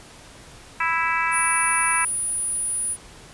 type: harmonic tone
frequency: 329.6 Hz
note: E4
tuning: in tune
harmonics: 3 / 4 / 5 / 6 / 7 / 8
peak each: -25 / -26 / -27 / -28 / -28 / -29 dBFS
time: 0.8-2.05 s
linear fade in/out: 5 ms
type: tone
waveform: sine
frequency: 9730 Hz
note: D#9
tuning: 40 cents flat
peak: -22 dBFS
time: 1.31-2.97 s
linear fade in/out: 50 ms
effects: pink hiss -45 dBFS RMS until 3.33 s + resampled to 24000 Hz